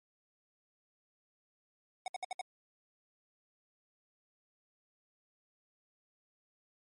square tone bursts, 740 Hz, F#5, in tune, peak -36 dBFS, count 5, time 2.06-2.412 s, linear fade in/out 2 ms, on 20 ms, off 63 ms, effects MP3 48 kbps

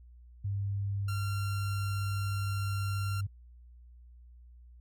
sine tone with pitch glide, 99.8 to 98.88 Hz, G2 to G2, +32 to +15 cents, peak -30 dBFS, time 0.44-3.27 s, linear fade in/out 10 ms, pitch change -17 cents, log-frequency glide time 0.85-3 s
sawtooth tone, 1377 Hz, F6, 25 cents flat, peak -36 dBFS, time 1.08-3.21 s, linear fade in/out 5 ms
effects added 60 Hz sine -51 dBFS peak until 4.8 s + AAC 64 kbps

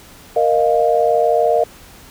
sine chord, Bb suspended fourth, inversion none, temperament equal with one note detuned, 466.2 / 618.3 / 698.5 Hz, Bb4 / Eb5 / F5, 0 / -11 / 0 cents, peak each -16 dBFS, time 0.36-1.64 s, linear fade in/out 5 ms, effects pink hiss -42 dBFS RMS until 2.1 s

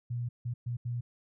sine tone bursts at uneven times, 120.4 Hz, B2, 44 cents flat, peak -31 dBFS, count 4, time 0.1-0.29 / 0.45-0.54 / 0.66-0.77 / 0.85-1.01 s, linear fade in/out 10 ms, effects none

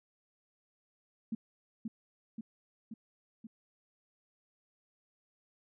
sine tone with echo, 223.9 Hz, A3, 30 cents sharp, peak -32 dBFS, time 1.32-1.35 s, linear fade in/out 5 ms, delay 530 ms, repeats 4, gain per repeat -3 dB, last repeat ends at 3.47 s, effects none

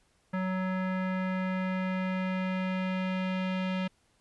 square tone with low-pass filter sweep, 186.4 Hz, F#3, 13 cents sharp, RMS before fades -31 dBFS, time 0.33-3.88 s, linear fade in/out 10 ms, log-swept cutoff 1700 to 2900 Hz, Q 2, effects pink hiss -69 dBFS RMS until 4.2 s + resampled to 24000 Hz

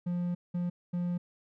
triangle tone bursts at uneven times, 175.9 Hz, F3, 13 cents sharp, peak -27 dBFS, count 3, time 0.06-0.35 / 0.54-0.7 / 0.93-1.18 s, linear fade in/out 10 ms, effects none

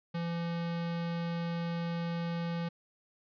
square tone, 169.5 Hz, E3, 49 cents sharp, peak -33 dBFS, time 0.14-2.69 s, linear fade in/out 10 ms, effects resampled to 11025 Hz

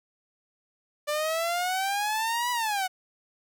sawtooth exponential two-way sweep, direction up then down, 587.3 to 987.8 to 731 Hz, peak -22 dBFS, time 1.07-2.88 s, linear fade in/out 20 ms, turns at 2.51 s, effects none

